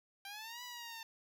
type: linear two-way sweep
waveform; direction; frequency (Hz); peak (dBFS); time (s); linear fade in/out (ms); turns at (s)
10% pulse; up then down; 784 to 987.8 to 898; -37; 0.25-1.03; 2; 0.63
effects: none